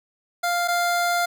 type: tone pair in turn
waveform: 25% pulse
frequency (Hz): 698.5 / 698.5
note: F5 / F5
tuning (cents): 0 / 0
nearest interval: unison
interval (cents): 0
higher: neither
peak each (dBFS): -17 / -16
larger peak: second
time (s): 0.43-0.68 / 0.68-1.26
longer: second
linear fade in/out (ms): 10
effects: none